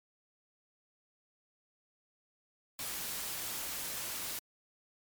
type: noise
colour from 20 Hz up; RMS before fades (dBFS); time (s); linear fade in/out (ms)
white; -39; 2.79-4.39; 2
effects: MP3 96 kbps